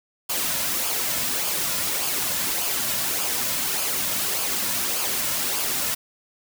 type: noise with flanger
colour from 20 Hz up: white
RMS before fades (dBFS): -25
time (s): 0.29-5.95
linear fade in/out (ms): 10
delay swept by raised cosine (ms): 0.51 to 2.61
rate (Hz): 1.7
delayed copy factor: -0.5
effects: none